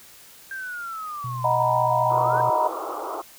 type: linear two-way sweep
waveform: sine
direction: down then up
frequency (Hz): 1595 to 663 to 1595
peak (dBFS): -30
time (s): 0.51-2.41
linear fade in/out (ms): 2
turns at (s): 2.01
type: tone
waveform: sine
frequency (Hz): 123.47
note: B2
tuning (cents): 0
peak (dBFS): -29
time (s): 1.24-2.5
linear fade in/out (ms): 5
type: chord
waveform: sine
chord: B major seventh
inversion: first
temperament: equal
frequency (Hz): 622.3 / 740 / 932.3 / 987.8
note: D#5 / F#5 / A#5 / B5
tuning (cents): 0 / 0 / 0 / 0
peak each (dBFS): -24 / -27 / -23 / -23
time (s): 1.44-2.68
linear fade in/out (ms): 5
type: band-pass noise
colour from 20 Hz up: white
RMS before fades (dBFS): -31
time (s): 2.1-3.22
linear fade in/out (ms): 10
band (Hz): 310 to 1300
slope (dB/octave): 96
effects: white hiss -48 dBFS RMS until 3.38 s